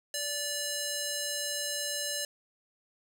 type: tone with band-pass filter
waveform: square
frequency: 581 Hz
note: D5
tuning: 19 cents flat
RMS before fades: -34 dBFS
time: 0.14-2.25 s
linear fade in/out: 2 ms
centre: 7400 Hz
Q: 0.93
effects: none

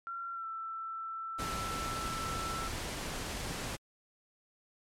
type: tone with pitch glide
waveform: sine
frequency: 1368 to 1331.4 Hz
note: F6 to E6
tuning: -36 to +17 cents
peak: -37 dBFS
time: 0.07-2.68 s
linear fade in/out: 0 ms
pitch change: -47 cents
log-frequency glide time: 0.34-0.46 s
type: noise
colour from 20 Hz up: pink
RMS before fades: -38 dBFS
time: 1.38-3.77 s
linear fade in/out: 20 ms
effects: low-pass 10000 Hz 12 dB/octave + MP3 96 kbps

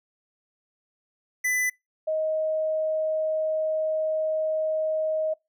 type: tone pair in turn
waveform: square / sine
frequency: 2000 / 627.6 Hz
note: B6 / D#5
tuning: +21 / +15 cents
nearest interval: octave + minor sixth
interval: 2006 cents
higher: first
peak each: -23 dBFS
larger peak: neither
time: 1.44-1.7 / 2.07-5.34 s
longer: second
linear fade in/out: 10 ms
effects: noise-tail reverb RT60 0.2 s tail -25 dB re dry

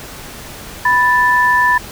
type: tone pair together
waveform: sine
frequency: 987.8 / 1760 Hz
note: B5 / A6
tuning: 0 / 0 cents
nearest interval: minor seventh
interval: 1000 cents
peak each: -12 dBFS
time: 0.85-1.78 s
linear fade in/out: 5 ms
effects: pink hiss -32 dBFS RMS until 1.91 s

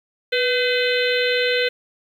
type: harmonic tone with a mistuned harmonic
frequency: 509 Hz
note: C5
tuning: 48 cents flat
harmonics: 1 / 3 / 4 / 5 / 6 / 7 / 8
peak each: -20 / -25 / -26 / -27 / -28 / -28 / -29 dBFS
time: 0.32-1.69 s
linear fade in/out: 10 ms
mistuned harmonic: 1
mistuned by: -60 cents
effects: 8-bit

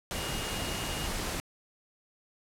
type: tone in noise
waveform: sine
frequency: 2854 Hz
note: F7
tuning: 37 cents sharp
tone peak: -41 dBFS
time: 0.16-1.07 s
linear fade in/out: 0 ms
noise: pink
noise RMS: -34 dBFS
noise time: 0.11-1.4 s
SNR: -10 dB
effects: low-pass 12000 Hz 12 dB/octave

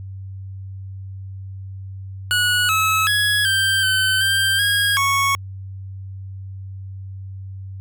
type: tone with pitch steps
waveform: 25% pulse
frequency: 1462 / 1293 / 1674 / 1570 / 1530 / 1576 / 1639 / 1106 Hz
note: F#6 / E6 / G#6 / G6 / G6 / G6 / G#6 / C#6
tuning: -21 / -34 / +13 / +2 / -42 / +9 / -23 / -4 cents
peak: -12 dBFS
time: 2.31-5.35 s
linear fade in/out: 0 ms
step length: 380 ms
effects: added 96 Hz sine -30 dBFS peak until 7.8 s

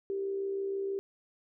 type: tone with amplitude modulation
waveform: sine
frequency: 392 Hz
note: G4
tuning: in tune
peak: -29 dBFS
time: 0.1-0.99 s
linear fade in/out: 0 ms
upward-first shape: sine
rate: 66.3 Hz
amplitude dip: 40%
effects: none

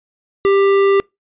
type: tone with tanh clipping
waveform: sine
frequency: 394.7 Hz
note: G4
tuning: 12 cents sharp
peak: -12 dBFS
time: 0.45-1 s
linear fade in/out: 0 ms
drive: 16 dB
effects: noise-tail reverb RT60 0.2 s tail -26 dB re dry + resampled to 8000 Hz

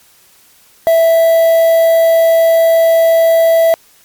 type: tone with quantisation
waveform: triangle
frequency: 659.3 Hz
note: E5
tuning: in tune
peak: -4 dBFS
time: 0.87-3.74 s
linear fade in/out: 0 ms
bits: 4
effects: white hiss -47 dBFS RMS until 4.04 s + MP3 96 kbps

